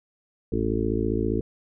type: harmonic tone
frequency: 55 Hz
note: A1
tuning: in tune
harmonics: 1 / 2 / 4 / 5 / 6 / 7 / 8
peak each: -30 / -30 / -30 / -30 / -30 / -30 / -30 dBFS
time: 0.52-1.41 s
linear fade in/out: 5 ms
effects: none

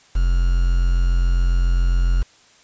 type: tone with quantisation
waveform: triangle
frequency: 43.65 Hz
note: F1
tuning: in tune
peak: -12 dBFS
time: 0.15-2.23 s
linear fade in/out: 10 ms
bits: 6
effects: white hiss -52 dBFS RMS until 2.63 s + resampled to 16000 Hz

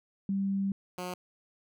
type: tone pair in turn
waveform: sine / 10% pulse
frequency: 196 / 180.49 Hz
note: G3 / F#3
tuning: 0 / -43 cents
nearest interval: minor second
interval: 143 cents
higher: first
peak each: -27 dBFS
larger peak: neither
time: 0.29-0.72 / 0.98-1.14 s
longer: first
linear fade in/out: 2 ms
effects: none

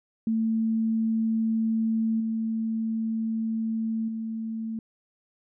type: tone with level steps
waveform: sine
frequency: 223.4 Hz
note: A3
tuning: 27 cents sharp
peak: -22 / -25 / -29 dBFS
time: 0.27-4.79 s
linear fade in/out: 2 ms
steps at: 2.2 / 4.08 s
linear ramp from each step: 5 ms
effects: none

